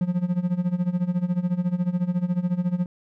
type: tone with tremolo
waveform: triangle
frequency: 178.1 Hz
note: F3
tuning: 34 cents sharp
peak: -16 dBFS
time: 0.01-2.86 s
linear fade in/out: 2 ms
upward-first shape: sine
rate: 14 Hz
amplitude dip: 85%
effects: none